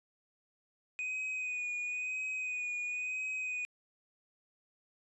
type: tone with vibrato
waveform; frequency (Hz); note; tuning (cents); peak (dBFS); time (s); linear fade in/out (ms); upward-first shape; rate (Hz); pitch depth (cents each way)
triangle; 2489; D#7; 0; -33; 0.99-3.65; 0; sine; 0.98; 29
effects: resampled to 24000 Hz